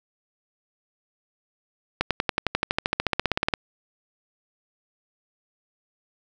accelerating click train, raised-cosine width 0.3 ms, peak -5 dBFS, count 22, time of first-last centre 2.01-3.538 s, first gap 97 ms, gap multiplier 0.97, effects none

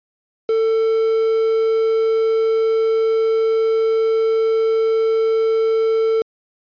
triangle tone with quantisation, 446.3 Hz, A4, 25 cents sharp, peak -12 dBFS, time 0.49-6.22 s, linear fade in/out 2 ms, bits 5, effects resampled to 11025 Hz

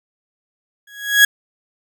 35% pulse tone with exponential growth, 1661.2 Hz, G#6, in tune, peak -3 dBFS, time 0.87-1.25 s, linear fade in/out 5 ms, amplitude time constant 81 ms, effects none

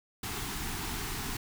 pink band-stop noise, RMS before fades -36 dBFS, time 0.23-1.37 s, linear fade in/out 5 ms, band 440 to 700 Hz, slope 96 dB/octave, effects none

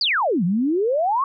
sine exponential two-way sweep, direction down then up, 4978 to 165.1 to 1138 Hz, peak -17 dBFS, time 0.01-1.24 s, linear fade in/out 2 ms, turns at 0.44 s, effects none

